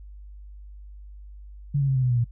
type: tone with pitch steps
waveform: sine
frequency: 142.4 / 138.03 / 133.79 / 129.68 / 125.7 / 121.84 / 118.1 Hz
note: C#3 / C#3 / C3 / C3 / B2 / B2 / A#2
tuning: +47 / -7 / +39 / -15 / +31 / -23 / +23 cents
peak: -19 dBFS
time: 1.74-2.244 s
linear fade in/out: 10 ms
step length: 72 ms
effects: noise-tail reverb RT60 0.1 s tail -23 dB re dry + added 50 Hz sine -40 dBFS peak until 2.31 s